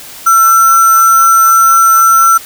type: tone with sample-and-hold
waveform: sine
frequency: 1348 Hz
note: E6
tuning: 38 cents sharp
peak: -3 dBFS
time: 0.26-2.38 s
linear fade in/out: 10 ms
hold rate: 7350 Hz
effects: white hiss -30 dBFS RMS until 2.45 s